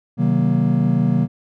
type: chord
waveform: triangle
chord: C half-diminished seventh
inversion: none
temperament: just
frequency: 130.81 / 156.98 / 188.37 / 235.5 Hz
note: C3 / Eb3 / Gb3 / Bb3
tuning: 0 / +16 / +31 / +18 cents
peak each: -18 dBFS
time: 0.17-1.28 s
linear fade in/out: 50 ms
effects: none